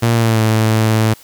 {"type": "tone with pitch glide", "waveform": "sawtooth", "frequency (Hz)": [116.54, 110.25], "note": ["A#2", "A2"], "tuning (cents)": [0, 4], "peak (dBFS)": -7, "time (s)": [0.02, 1.14], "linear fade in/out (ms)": 10, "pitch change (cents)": -96, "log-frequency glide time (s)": [0.14, 0.4], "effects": ["white hiss -43 dBFS RMS until 1.23 s"]}